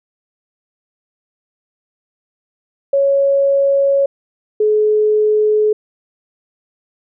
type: tone pair in turn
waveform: sine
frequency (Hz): 554.4 / 426.1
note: C#5 / G#4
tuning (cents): 0 / +44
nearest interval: perfect fourth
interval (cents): 456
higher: first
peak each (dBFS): -10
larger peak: neither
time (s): 2.93-4.06 / 4.6-5.73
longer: neither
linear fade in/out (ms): 5
effects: none